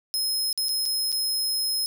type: tone with dropouts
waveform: sawtooth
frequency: 5140 Hz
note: E8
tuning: 45 cents flat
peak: -21 dBFS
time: 0.14-1.86 s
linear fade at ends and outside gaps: 0 ms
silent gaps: 0.528-0.576 / 0.685-0.691 / 0.855-0.86 / 1.119-1.126 s
effects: none